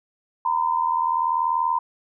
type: tone pair together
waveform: sine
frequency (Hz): 932.3 / 1012.8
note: A#5 / B5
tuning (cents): 0 / +43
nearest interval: minor second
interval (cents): 143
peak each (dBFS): -22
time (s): 0.45-1.79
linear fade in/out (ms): 5
effects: none